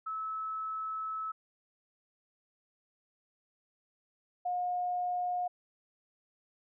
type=tone pair in turn; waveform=sine; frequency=1300 / 717.5 Hz; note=E6 / F5; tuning=-24 / +47 cents; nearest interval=minor seventh; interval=1029 cents; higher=first; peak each=-34 / -30 dBFS; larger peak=second; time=0.06-1.32 / 4.45-5.48 s; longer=first; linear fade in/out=10 ms; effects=none